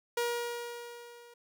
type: tone with level ramp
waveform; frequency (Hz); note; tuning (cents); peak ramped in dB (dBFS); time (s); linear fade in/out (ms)
sawtooth; 476.1; A#4; +37; -24 to -49; 0.17-1.34; 5
effects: none